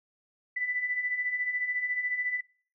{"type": "beating tone pair", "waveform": "sine", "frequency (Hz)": [1975.5, 1989.5], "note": ["B6", "B6"], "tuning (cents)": [0, 12], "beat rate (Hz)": 14, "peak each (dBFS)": [-36, -29], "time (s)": [0.56, 2.41], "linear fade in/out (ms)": 10, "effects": ["noise-tail reverb RT60 0.5 s tail -24 dB re dry"]}